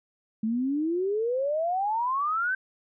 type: exponential sweep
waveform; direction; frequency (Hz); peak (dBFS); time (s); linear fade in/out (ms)
sine; up; 213.9 to 1568; -24; 0.43-2.55; 5
effects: none